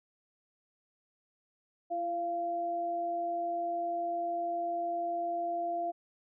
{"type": "tone pair together", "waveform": "sine", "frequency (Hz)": [339.1, 690], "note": ["E4", "F5"], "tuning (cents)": [49, -21], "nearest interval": "octave", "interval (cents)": 1230, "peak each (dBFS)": [-40, -31], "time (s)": [1.9, 5.92], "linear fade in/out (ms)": 20, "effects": []}